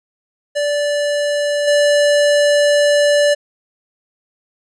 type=tone with level steps; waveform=square; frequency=583 Hz; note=D5; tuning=13 cents flat; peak=-16 / -11 dBFS; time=0.55-3.35 s; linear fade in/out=20 ms; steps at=1.67 s; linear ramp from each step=10 ms; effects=resampled to 22050 Hz